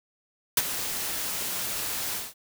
white noise with ADSR envelope, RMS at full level -19 dBFS, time 0.57-2.34 s, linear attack 4 ms, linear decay 39 ms, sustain -12 dB, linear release 190 ms, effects none

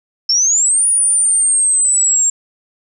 sine exponential two-way sweep, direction up then down, 5300 to 9680 to 7420 Hz, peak -10 dBFS, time 0.29-2.3 s, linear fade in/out 5 ms, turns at 0.87 s, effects none

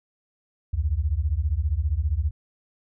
sine beating tone pair, 67.9 / 82.9 Hz, C#2 / E2, -35 / +10 cents, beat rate 15 Hz, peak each -24 dBFS, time 0.73-2.31 s, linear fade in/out 10 ms, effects none

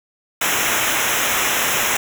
pink noise with comb filter, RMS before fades -19 dBFS, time 0.41-1.97 s, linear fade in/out 5 ms, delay 0.22 ms, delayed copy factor -0.95, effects none

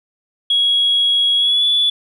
sine tone with pitch glide, 3322 to 3443 Hz, G#7 to A7, 0 to -38 cents, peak -11 dBFS, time 0.5-1.9 s, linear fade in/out 5 ms, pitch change +62 cents, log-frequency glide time 1.37-1.65 s, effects tanh soft clip ceiling -7 dBFS

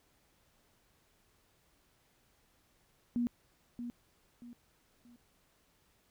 sine tone with echo, 240 Hz, B3, 49 cents flat, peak -29 dBFS, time 3.16-3.27 s, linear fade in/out 0 ms, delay 630 ms, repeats 3, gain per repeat -9 dB, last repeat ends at 5.16 s, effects pink hiss -71 dBFS RMS until 6.1 s

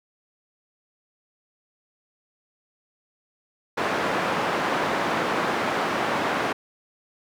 white band-pass noise, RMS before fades -25 dBFS, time 3.77-6.53 s, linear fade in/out 10 ms, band 190 to 1300 Hz, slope 12 dB/octave, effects none

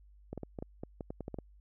clicks, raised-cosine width 2 ms, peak -26 dBFS, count 12, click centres 0.33 / 0.377 / 0.433 / 0.588 / 0.625 / 0.835 / 1.008 / 1.105 / 1.207 / 1.281 / 1.343 / 1.387 s, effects added 50 Hz sine -56 dBFS peak until 1.6 s

